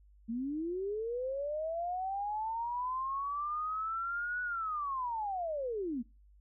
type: linear two-way sweep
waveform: sine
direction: up then down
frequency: 220 to 1480 to 220 Hz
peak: -33 dBFS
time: 0.28-6.03 s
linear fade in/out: 20 ms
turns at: 4.42 s
effects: noise-tail reverb RT60 0.3 s tail -24 dB re dry + added 50 Hz sine -58 dBFS peak until 6.4 s